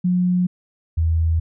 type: tone pair in turn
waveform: sine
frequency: 180 / 81.56 Hz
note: F#3 / E2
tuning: -47 / -18 cents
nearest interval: octave + major second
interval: 1371 cents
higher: first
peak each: -15 dBFS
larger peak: neither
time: 0.04-0.47 / 0.97-1.4 s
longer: neither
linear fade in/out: 10 ms
effects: none